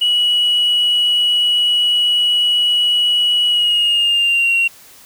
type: tone with pitch glide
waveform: sine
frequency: 2927 to 2747 Hz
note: F#7 to F7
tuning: -19 to -29 cents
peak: -10 dBFS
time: 0.01-4.68 s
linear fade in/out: 10 ms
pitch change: -110 cents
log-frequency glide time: 3.46-4.54 s
effects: tanh soft clip ceiling -9 dBFS + white hiss -43 dBFS RMS until 5.05 s